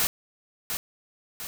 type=noise with echo; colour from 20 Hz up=white; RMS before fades=-24 dBFS; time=0-0.07 s; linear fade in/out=0 ms; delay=700 ms; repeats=2; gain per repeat=-6 dB; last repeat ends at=1.47 s; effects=none